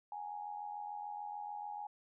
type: tone with amplitude modulation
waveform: sine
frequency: 830.6 Hz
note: G#5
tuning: in tune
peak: -38 dBFS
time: 0.12-1.87 s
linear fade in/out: 2 ms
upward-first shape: sine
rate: 86.8 Hz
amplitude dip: 65%
effects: none